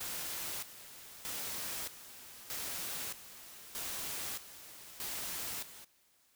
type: noise with tremolo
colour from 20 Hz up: white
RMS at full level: -40 dBFS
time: 0-5.85 s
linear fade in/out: 10 ms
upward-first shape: square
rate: 0.8 Hz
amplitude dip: 75%
effects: white hiss -70 dBFS RMS until 6.35 s